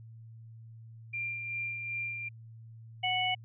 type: tone with tremolo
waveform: sine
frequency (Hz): 2382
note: D7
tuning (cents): +24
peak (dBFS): -32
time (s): 1.13-2.29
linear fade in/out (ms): 10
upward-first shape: sine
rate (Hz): 2.6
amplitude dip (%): 40
type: harmonic tone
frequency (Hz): 738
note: F#5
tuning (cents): -5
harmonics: 1 / 3 / 4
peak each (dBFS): -32 / -32 / -32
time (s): 3.03-3.35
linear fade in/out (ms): 10
effects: added 113 Hz sine -47 dBFS peak until 3.44 s